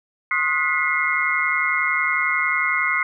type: tone cluster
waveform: sine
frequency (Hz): 1071 / 1256 / 1455 / 1982 / 2133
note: C6 / D#6 / F#6 / B6 / C7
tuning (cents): +40 / +16 / -29 / +6 / +33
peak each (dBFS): -28 / -26 / -26 / -25 / -21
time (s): 0.31-3.03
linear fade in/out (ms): 2
effects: none